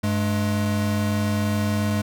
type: tone pair together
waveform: square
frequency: 99.2 / 210.4 Hz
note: G2 / G#3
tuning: +21 / +23 cents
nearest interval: octave + minor second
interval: 1302 cents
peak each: -24 dBFS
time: 0.03-2.02 s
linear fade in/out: 10 ms
effects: none